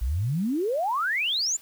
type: exponential sweep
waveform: sine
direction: up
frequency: 53.9 to 7459 Hz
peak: -23 dBFS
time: 0.01-1.57 s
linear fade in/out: 10 ms
effects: white hiss -52 dBFS RMS until 1.61 s